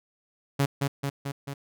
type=tone with echo; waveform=sawtooth; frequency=139.7 Hz; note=C#3; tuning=14 cents sharp; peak=-17 dBFS; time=0.59-0.66 s; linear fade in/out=10 ms; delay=220 ms; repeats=4; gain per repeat=-3 dB; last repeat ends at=1.54 s; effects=none